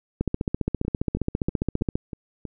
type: two click trains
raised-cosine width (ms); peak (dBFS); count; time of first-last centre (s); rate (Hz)
3; -20 / -10; 6 / 27; 0.85-2.453 / 0.21-1.955; 3.12 / 14.9
effects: none